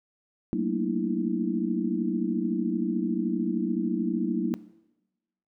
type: tone cluster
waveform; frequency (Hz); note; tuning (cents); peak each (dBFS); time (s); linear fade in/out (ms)
sine; 189.2 / 224.1 / 237.6 / 300 / 329.6; F#3 / A3 / A#3 / D4 / E4; +39 / +32 / +33 / +37 / 0; -31; 0.53-4.54; 0
effects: noise-tail reverb RT60 1.0 s tail -19 dB re dry